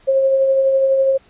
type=tone with tremolo; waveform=sine; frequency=537 Hz; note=C5; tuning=45 cents sharp; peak=-10 dBFS; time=0.07-1.18 s; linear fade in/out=20 ms; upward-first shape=triangle; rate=12 Hz; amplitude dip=35%; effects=pink hiss -52 dBFS RMS until 1.29 s + resampled to 8000 Hz